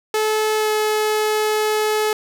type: tone with pitch glide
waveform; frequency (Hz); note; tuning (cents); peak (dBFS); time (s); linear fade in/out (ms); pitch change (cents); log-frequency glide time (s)
sawtooth; 431.9 to 428.4; A4 to A4; -32 to -46; -13; 0.14-2.13; 2; -14; 0.57-0.7
effects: none